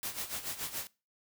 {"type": "noise with tremolo", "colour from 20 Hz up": "white", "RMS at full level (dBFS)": -36, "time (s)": [0.03, 0.87], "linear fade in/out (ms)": 0, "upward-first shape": "sine", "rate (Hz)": 7, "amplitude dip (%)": 75, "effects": ["noise-tail reverb RT60 0.3 s tail -21 dB re dry"]}